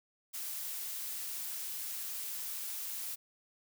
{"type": "noise", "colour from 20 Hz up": "blue", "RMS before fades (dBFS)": -40, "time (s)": [0.33, 3.16], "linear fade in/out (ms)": 20, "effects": []}